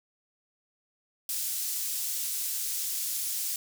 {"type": "high-pass noise", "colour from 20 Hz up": "pink", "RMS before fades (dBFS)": -32, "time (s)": [1.29, 3.56], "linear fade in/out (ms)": 2, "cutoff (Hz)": 6900, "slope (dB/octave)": 12, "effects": []}